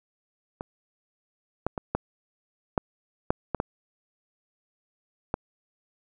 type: clicks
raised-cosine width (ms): 1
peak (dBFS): -19 / -11 / -16 / -10 / -8 / -7 / -12 / -11 / -11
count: 9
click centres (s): 0.609 / 1.666 / 1.778 / 1.95 / 2.778 / 3.305 / 3.547 / 3.601 / 5.341
effects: none